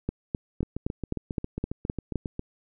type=two click trains; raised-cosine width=3 ms; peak=-18 / -14 dBFS; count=14 / 9; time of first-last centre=0.63-2.394 / 0.09-2.157 s; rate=7.37 / 3.87 Hz; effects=none